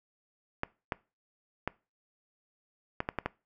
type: clicks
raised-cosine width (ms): 0.5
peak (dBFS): -15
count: 7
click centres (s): 0.634 / 0.922 / 1.676 / 3.004 / 3.089 / 3.187 / 3.26
effects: noise-tail reverb RT60 0.3 s tail -22 dB re dry